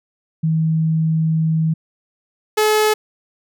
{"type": "tone pair in turn", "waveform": ["sine", "sawtooth"], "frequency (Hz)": [160, 428.3], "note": ["D#3", "A4"], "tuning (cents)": [49, -47], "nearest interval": "octave + perfect fourth", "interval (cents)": 1704, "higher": "second", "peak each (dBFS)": [-14, -9], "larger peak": "second", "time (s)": [[0.43, 1.74], [2.57, 2.94]], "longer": "first", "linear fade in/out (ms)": 10, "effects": []}